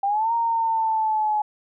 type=linear two-way sweep; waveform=sine; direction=up then down; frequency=782 to 932.3 to 843 Hz; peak=-19 dBFS; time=0.03-1.42 s; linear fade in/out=5 ms; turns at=0.33 s; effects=none